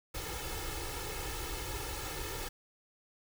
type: noise with comb filter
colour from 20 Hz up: pink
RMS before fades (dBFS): -39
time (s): 0.14-2.49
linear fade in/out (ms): 10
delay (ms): 2.3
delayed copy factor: +1
effects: none